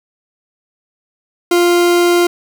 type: tone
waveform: 40% pulse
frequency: 349.2 Hz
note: F4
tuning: in tune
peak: -8 dBFS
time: 1.51-2.27 s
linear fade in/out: 5 ms
effects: none